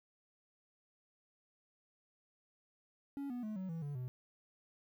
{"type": "tone with pitch steps", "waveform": "triangle", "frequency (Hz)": [280, 245.2, 214.7, 187.96, 164.58, 144.1, 126.18], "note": ["C#4", "B3", "A3", "F#3", "E3", "D3", "B2"], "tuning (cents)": [18, -12, -42, 28, -2, -33, 38], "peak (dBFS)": -37, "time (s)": [3.17, 4.08], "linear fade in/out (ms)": 0, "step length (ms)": 130, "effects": ["12-bit"]}